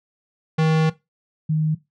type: tone pair in turn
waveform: square / sine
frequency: 158.4 / 155.68 Hz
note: D#3 / D#3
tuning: +31 / +1 cents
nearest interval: unison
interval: 30 cents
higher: first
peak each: -16 / -17 dBFS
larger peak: first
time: 0.58-0.9 / 1.49-1.75 s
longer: first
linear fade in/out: 10 ms
effects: noise-tail reverb RT60 0.2 s tail -17 dB re dry + low-pass 4000 Hz 12 dB/octave